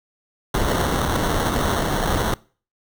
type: noise with sample-and-hold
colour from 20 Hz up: pink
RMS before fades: -21 dBFS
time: 0.54-2.34 s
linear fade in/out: 2 ms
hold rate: 2450 Hz
effects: noise-tail reverb RT60 0.4 s tail -23 dB re dry